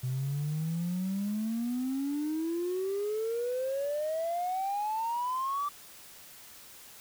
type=exponential sweep; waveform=triangle; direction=up; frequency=125.5 to 1174.7 Hz; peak=-26 dBFS; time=0.03-5.69 s; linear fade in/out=10 ms; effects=tanh soft clip ceiling -26 dBFS + white hiss -51 dBFS RMS until 7 s